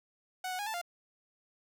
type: tone with pitch steps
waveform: sawtooth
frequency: 741 / 736 / 822 / 880 / 698 Hz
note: F#5 / F#5 / G#5 / A5 / F5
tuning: +2 / -9 / -18 / 0 / -1 cents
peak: -31 dBFS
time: 0.44-0.815 s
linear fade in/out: 5 ms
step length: 75 ms
effects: none